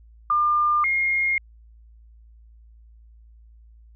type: tone pair in turn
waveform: sine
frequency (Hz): 1200 / 2138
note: D6 / C7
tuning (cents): +37 / +37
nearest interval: minor seventh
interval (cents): 1000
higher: second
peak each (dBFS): -17 / -19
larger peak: first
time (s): 0.3-0.84 / 0.84-1.38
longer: neither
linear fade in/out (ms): 2
effects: added 56 Hz sine -47 dBFS peak until 3.95 s